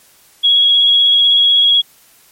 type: tone with vibrato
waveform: sine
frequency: 3322 Hz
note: G#7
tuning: in tune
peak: -7 dBFS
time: 0.43-1.82 s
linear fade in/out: 20 ms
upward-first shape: sine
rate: 16 Hz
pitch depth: 16 cents each way
effects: white hiss -48 dBFS RMS until 2.31 s + MP3 64 kbps

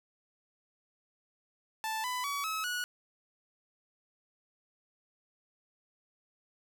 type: tone with pitch steps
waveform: sawtooth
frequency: 880 / 999.2 / 1134.6 / 1288.4 / 1463 Hz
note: A5 / B5 / C#6 / E6 / F#6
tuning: 0 / +20 / +40 / -40 / -20 cents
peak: -29 dBFS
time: 1.84-2.84 s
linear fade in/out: 0 ms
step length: 200 ms
effects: none

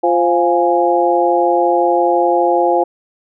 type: harmonic tone with a mistuned harmonic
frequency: 174.61 Hz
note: F3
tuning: in tune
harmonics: 2 / 3 / 4 / 5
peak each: -16 / -16 / -16 / -16 dBFS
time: 0.03-2.84 s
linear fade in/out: 10 ms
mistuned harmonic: 5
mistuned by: -87 cents
effects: none

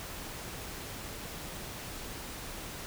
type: noise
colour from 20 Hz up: pink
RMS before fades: -42 dBFS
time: 0-2.86 s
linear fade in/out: 0 ms
effects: none

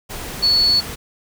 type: tone in noise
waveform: sine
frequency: 4419 Hz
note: C#8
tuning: 6 cents flat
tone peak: -12 dBFS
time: 0.42-0.81 s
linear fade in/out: 20 ms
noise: pink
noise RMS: -30 dBFS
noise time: 0.09-0.96 s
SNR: +15 dB
effects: none

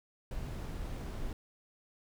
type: noise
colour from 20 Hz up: brown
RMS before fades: -39 dBFS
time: 0.31-1.33 s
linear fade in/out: 2 ms
effects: none

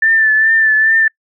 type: tone with vibrato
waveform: sine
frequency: 1767 Hz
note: A6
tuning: 7 cents sharp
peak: -8 dBFS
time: 0.02-1.08 s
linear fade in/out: 5 ms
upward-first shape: triangle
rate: 2.4 Hz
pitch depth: 40 cents each way
effects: noise-tail reverb RT60 0.1 s tail -26 dB re dry

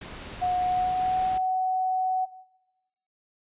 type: noise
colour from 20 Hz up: pink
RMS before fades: -40 dBFS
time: 0.01-1.38 s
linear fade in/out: 5 ms
type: tone with pitch glide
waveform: sine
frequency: 726 to 747.3 Hz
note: F#5 to F#5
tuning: -33 to +17 cents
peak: -22 dBFS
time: 0.41-2.26 s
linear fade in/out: 20 ms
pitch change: +50 cents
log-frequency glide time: 0.55-1.27 s
effects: noise-tail reverb RT60 0.9 s tail -18 dB re dry + resampled to 8000 Hz

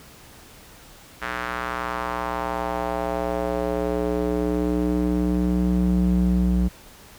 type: tone with band-pass filter sweep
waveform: square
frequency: 60.7 Hz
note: B1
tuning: 29 cents flat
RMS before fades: -23 dBFS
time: 1.21-6.69 s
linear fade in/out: 20 ms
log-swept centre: 1600 to 140 Hz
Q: 1.9
effects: pink hiss -47 dBFS RMS until 7.18 s

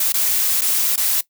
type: noise with dropouts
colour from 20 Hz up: blue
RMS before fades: -18 dBFS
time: 0-1.21 s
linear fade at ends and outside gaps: 5 ms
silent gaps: 0.123-0.14 / 0.611-0.616 / 0.96-0.976 s
effects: noise-tail reverb RT60 0.1 s tail -19 dB re dry

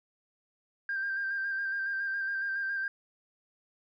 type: tone with vibrato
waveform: sine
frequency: 1585 Hz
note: G6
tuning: 19 cents sharp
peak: -29 dBFS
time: 0.89-2.88 s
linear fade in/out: 2 ms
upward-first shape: square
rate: 7.2 Hz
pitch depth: 25 cents each way
effects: tanh soft clip ceiling -25 dBFS

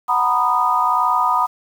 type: chord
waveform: sine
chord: B major seventh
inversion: second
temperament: just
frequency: 740.8 / 926 / 987.8 / 1234.7 Hz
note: F#5 / A#5 / B5 / D#6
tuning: +2 / -12 / 0 / -14 cents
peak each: -23 / -22 / -18 / -18 dBFS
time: 0.08-1.47 s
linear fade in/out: 20 ms
effects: 7-bit

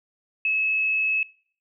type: tone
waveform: sine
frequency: 2587 Hz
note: E7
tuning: 33 cents flat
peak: -20 dBFS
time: 0.45-1.23 s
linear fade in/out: 2 ms
effects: noise-tail reverb RT60 0.6 s tail -24 dB re dry

